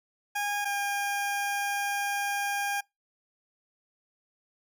20% pulse tone pair in turn, 818 / 806.7 Hz, G#5 / G5, -26 / +49 cents, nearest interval unison, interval 25 cents, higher first, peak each -23 dBFS, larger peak neither, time 0.35-0.65 / 0.65-2.81 s, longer second, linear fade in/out 10 ms, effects noise-tail reverb RT60 0.2 s tail -26 dB re dry

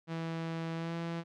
sawtooth tone with pitch glide, 164.2 to 167.75 Hz, E3 to E3, -6 to +31 cents, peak -31 dBFS, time 0.07-1.24 s, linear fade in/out 50 ms, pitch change +37 cents, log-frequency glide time 0.75-0.95 s, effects low-pass 4000 Hz 12 dB/octave

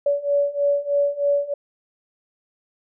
sine beating tone pair, 569 / 572.2 Hz, C#5 / D5, +45 / -45 cents, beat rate 3.2 Hz, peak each -22 / -20 dBFS, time 0.06-1.54 s, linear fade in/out 5 ms, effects none

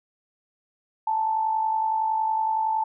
sine tone with amplitude modulation, 880 Hz, A5, in tune, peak -19 dBFS, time 1.07-2.84 s, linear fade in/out 5 ms, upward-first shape sine, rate 50.8 Hz, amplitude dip 50%, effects none

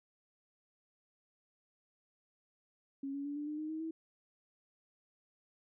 sine tone with pitch steps, 274.8 / 281.2 / 287.8 / 294.5 / 301.4 / 308.5 / 315.7 / 323 Hz, C#4 / C#4 / D4 / D4 / D4 / D#4 / D#4 / E4, -15 / +25 / -35 / +5 / +45 / -15 / +25 / -35 cents, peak -37 dBFS, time 3.03-3.91 s, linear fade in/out 5 ms, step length 110 ms, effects none

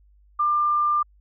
sine tone, 1194 Hz, D6, 28 cents sharp, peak -18 dBFS, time 0.39-1.03 s, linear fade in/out 10 ms, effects added 50 Hz sine -53 dBFS peak until 1.2 s

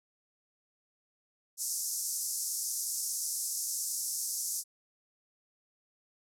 pink band-pass noise, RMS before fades -35 dBFS, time 1.57-4.64 s, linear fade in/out 50 ms, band 5400 to 13000 Hz, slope 48 dB/octave, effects none

